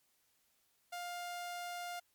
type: tone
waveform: sawtooth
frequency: 704 Hz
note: F5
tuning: 14 cents sharp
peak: -37 dBFS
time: 0.92-2 s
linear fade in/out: 10 ms
effects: white hiss -75 dBFS RMS until 2.14 s + MP3 96 kbps